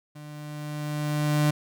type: tone with level ramp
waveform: 35% pulse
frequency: 149.3 Hz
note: D3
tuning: 29 cents sharp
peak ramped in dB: -39 to -17 dBFS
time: 0.15-1.51 s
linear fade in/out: 10 ms
effects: none